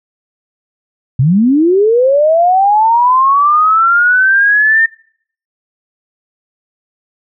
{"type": "linear sweep", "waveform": "sine", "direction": "up", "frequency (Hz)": [119.7, 1820], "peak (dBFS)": -6, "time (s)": [1.19, 4.86], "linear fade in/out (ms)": 5, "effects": ["noise-tail reverb RT60 0.6 s tail -26 dB re dry"]}